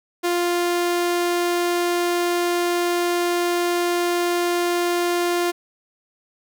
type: tone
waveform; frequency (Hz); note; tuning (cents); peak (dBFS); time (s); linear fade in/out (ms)
sawtooth; 349.5; F4; +1; -15; 0.23-5.52; 20
effects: none